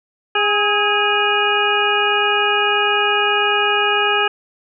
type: harmonic tone with a mistuned harmonic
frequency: 411.6 Hz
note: G#4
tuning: 16 cents flat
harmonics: 1 / 2 / 3 / 4 / 6 / 7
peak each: -21 / -21 / -21 / -21 / -21 / -21 dBFS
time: 0.35-4.28 s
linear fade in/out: 5 ms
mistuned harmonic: 3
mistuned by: +46 cents
effects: none